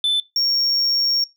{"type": "tone pair in turn", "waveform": "sine", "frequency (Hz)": [3520, 5534], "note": ["A7", "F8"], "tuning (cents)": [0, -17], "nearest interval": "minor sixth", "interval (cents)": 783, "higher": "second", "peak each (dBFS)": -13, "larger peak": "neither", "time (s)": [[0.04, 0.2], [0.36, 1.24]], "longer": "second", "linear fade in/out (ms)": 2, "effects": ["noise-tail reverb RT60 0.2 s tail -22 dB re dry", "tanh soft clip ceiling -15 dBFS"]}